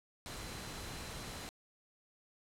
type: tone in noise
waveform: sine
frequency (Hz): 4056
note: B7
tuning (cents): +45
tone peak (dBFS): -56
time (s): 0.26-1.49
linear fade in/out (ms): 0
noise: pink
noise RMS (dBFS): -45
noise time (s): 0.26-1.49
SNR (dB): -14
effects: low-pass 11000 Hz 12 dB/octave